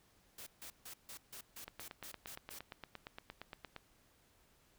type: noise bursts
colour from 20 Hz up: white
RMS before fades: -50 dBFS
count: 10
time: 0.38-2.59 s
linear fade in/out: 5 ms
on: 86 ms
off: 150 ms
type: click train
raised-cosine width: 0.3 ms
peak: -30 dBFS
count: 19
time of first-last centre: 1.68-3.763 s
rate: 8.64 Hz
effects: pink hiss -70 dBFS RMS until 4.78 s